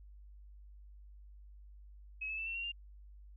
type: tone with pitch steps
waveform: sine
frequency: 2563 / 2608 / 2653 / 2700 / 2747 / 2795 Hz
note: E7 / E7 / E7 / E7 / F7 / F7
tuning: -49 / -19 / +10 / +41 / -29 / +1 cents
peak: -37 dBFS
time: 2.21-2.72 s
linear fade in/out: 10 ms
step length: 85 ms
effects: added 50 Hz sine -52 dBFS peak until 3.36 s